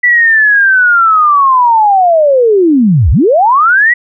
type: linear two-way sweep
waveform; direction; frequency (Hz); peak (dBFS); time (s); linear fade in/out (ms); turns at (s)
sine; down then up; 1975.5 to 55.7 to 1975.5; -4; 0.03-3.94; 10; 3.11
effects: none